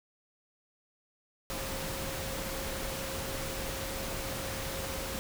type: tone in noise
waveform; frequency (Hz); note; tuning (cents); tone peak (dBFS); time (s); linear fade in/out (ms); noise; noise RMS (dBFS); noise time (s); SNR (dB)
sine; 537; C5; +45; -42; 1.5-5.19; 0; pink; -37; 1.5-5.19; -8
effects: none